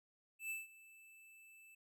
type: tone with ADSR envelope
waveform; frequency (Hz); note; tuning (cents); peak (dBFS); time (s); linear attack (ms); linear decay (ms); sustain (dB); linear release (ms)
square; 2639; E7; +1; -40; 0.39-1.75; 110; 170; -20; 7
effects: none